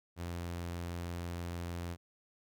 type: tone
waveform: sawtooth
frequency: 86.4 Hz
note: F2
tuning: 18 cents flat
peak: -34 dBFS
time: 0.16-1.97 s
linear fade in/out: 50 ms
effects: none